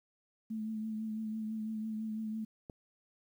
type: tone with vibrato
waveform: sine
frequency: 218.3 Hz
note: A3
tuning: 13 cents flat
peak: -35 dBFS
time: 0.5-2.45 s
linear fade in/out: 10 ms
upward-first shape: triangle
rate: 6 Hz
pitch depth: 31 cents each way
type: click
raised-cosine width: 2 ms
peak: -32 dBFS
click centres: 2.698 s
effects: 11-bit